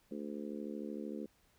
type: harmonic tone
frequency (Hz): 73.2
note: D2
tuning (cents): -5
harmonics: 3 / 4 / 5 / 6 / 7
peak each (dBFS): -43 / -45 / -47 / -49 / -50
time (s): 0.11-1.26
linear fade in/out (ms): 5
effects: pink hiss -71 dBFS RMS until 1.58 s